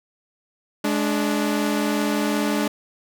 sawtooth tone pair together, 210.5 / 293 Hz, G#3 / D4, +24 / -4 cents, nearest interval tritone, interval 572 cents, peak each -19 dBFS, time 0.84-2.68 s, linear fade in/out 5 ms, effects none

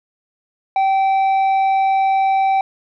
triangle tone with tanh clipping, 774 Hz, G5, 22 cents flat, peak -14 dBFS, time 0.76-2.61 s, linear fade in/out 2 ms, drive 10 dB, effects none

